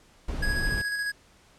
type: noise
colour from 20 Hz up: brown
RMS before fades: -29 dBFS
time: 0.28-0.82 s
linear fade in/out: 5 ms
type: tone with tremolo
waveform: square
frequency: 1661.2 Hz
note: G#6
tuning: in tune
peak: -27 dBFS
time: 0.42-1.12 s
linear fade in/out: 10 ms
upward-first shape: square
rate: 14 Hz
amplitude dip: 30%
effects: pink hiss -58 dBFS RMS until 1.58 s + low-pass 9000 Hz 12 dB/octave